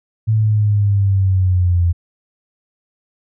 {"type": "linear sweep", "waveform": "sine", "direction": "down", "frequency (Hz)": [110.7, 85.2], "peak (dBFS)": -11, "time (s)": [0.27, 1.93], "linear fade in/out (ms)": 20, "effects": []}